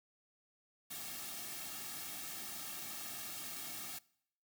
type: noise with comb filter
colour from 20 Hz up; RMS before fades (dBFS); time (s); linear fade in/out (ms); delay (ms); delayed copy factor
white; -45; 0.9-3.99; 10; 2; -0.8
effects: noise-tail reverb RT60 0.7 s tail -23 dB re dry